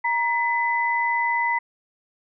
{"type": "tone pair together", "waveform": "sine", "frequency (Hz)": [941, 2006], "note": ["A#5", "B6"], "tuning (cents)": [16, 26], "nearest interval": "octave + minor second", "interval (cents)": 1310, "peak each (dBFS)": [-22, -23], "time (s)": [0.04, 1.59], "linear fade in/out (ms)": 10, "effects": []}